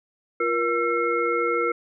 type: tone cluster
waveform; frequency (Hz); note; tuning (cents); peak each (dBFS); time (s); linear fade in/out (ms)
sine; 346.1 / 474.4 / 1343 / 2157; F4 / A#4 / E6 / C#7; -16 / +30 / +32 / -48; -28 / -24 / -25 / -29; 0.4-1.72; 5
effects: none